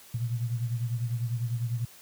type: beating tone pair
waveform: sine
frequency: 117.2 / 127.2 Hz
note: A#2 / C3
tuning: +10 / -48 cents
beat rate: 10 Hz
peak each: -28 / -34 dBFS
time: 0.14-1.85 s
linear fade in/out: 5 ms
effects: white hiss -52 dBFS RMS until 2.01 s + high-pass 60 Hz 12 dB/octave